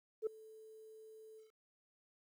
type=tone with ADSR envelope; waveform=sine; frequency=437.8 Hz; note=A4; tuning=9 cents flat; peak=-30 dBFS; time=0.22-1.52 s; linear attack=47 ms; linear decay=5 ms; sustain=-24 dB; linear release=140 ms; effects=tanh soft clip ceiling -30 dBFS + 12-bit